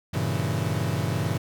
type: chord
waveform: 40% pulse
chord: G diminished seventh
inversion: none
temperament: equal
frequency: 98 / 116.54 / 138.59 / 164.81 Hz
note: G2 / Bb2 / Db3 / Fb3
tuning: 0 / 0 / 0 / 0 cents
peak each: -29 dBFS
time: 0.13-1.38 s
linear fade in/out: 10 ms
effects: none